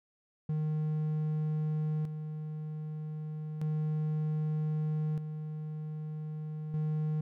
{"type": "tone with tremolo", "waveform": "triangle", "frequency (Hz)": 154, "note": "D#3", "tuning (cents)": -17, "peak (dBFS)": -27, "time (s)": [0.49, 7.21], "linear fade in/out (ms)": 5, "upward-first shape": "square", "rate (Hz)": 0.32, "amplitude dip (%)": 55, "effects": []}